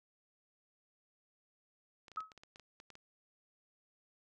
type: clicks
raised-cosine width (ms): 0.2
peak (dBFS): -37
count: 12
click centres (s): 2.082 / 2.117 / 2.161 / 2.205 / 2.318 / 2.377 / 2.435 / 2.559 / 2.597 / 2.801 / 2.903 / 2.954
type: tone with exponential decay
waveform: sine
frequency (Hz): 1281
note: E6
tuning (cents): -50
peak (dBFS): -33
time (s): 2.17-2.33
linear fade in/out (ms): 5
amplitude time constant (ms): 34
effects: none